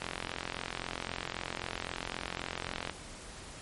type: click train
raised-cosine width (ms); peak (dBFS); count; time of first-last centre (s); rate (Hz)
0.3; -18; 127; 0.02-2.897; 43.8
effects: pink hiss -47 dBFS RMS until 3.61 s + MP3 48 kbps